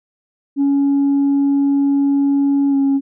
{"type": "tone with pitch glide", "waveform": "sine", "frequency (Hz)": [279.8, 275], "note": ["C#4", "C#4"], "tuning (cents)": [16, -14], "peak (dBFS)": -10, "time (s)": [0.56, 3.01], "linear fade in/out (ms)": 50, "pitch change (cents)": -30, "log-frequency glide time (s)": [2.7, 2.75], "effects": ["tanh soft clip ceiling -10 dBFS"]}